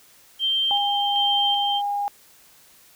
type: tone with tremolo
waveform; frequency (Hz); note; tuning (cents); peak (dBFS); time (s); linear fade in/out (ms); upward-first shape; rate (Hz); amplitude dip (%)
sine; 3146; G7; +6; -19; 0.39-1.82; 50; square; 1.3; 35
type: tone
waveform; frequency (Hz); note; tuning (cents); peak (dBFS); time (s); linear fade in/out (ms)
sine; 813; G#5; -37; -22; 0.71-2.08; 0
effects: white hiss -53 dBFS RMS until 2.95 s